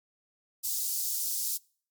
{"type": "high-pass noise", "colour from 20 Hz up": "white", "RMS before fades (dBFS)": -31, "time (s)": [0.63, 1.58], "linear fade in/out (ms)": 20, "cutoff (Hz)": 4900, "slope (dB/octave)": 24, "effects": ["noise-tail reverb RT60 0.5 s tail -26 dB re dry", "MP3 96 kbps"]}